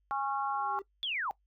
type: harmonic tone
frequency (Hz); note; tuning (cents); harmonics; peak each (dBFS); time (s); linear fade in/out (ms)
274.2; C#4; -19; 3 / 4 / 5; -33 / -35 / -37; 0.11-0.79; 0
type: tone with exponential growth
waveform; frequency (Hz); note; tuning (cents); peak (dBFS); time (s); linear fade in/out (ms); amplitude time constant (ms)
triangle; 392; G4; 0; -37; 0.36-0.82; 5; 100
type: linear sweep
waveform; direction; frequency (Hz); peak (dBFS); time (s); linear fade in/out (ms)
sine; down; 3520 to 740; -31; 1.03-1.31; 0
effects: noise-tail reverb RT60 0.1 s tail -20 dB re dry + added 50 Hz sine -70 dBFS peak until 1.46 s